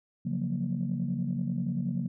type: chord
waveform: sine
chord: Gb major seventh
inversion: second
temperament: equal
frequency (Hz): 138.59 / 174.61 / 185 / 233.1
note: Db3 / F3 / Gb3 / Bb3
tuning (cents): 0 / 0 / 0 / 0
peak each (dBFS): -33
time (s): 0.25-2.08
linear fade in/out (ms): 10
effects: tanh soft clip ceiling -20 dBFS